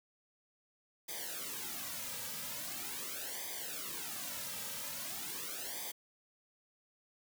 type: noise with flanger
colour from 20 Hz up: white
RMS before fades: -42 dBFS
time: 1.08-5.92 s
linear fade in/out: 10 ms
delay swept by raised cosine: 0.72 to 2.82 ms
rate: 0.42 Hz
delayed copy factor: -1
effects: none